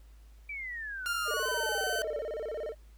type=exponential sweep; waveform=sine; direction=down; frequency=2349 to 554.4 Hz; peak=-36 dBFS; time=0.49-2.22 s; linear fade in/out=5 ms
type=tone with pitch glide; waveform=sawtooth; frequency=1400 to 1526.7 Hz; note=F6 to G6; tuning=+4 to -46 cents; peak=-28 dBFS; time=1.06-2.02 s; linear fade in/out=0 ms; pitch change=+150 cents; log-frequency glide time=1.27-1.48 s
type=tone with vibrato; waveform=triangle; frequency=523.3 Hz; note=C5; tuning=in tune; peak=-32 dBFS; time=1.25-2.75 s; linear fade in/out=50 ms; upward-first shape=square; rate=17 Hz; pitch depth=270 cents each way
effects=added 53 Hz sine -51 dBFS peak until 2.97 s + pink hiss -67 dBFS RMS until 2.97 s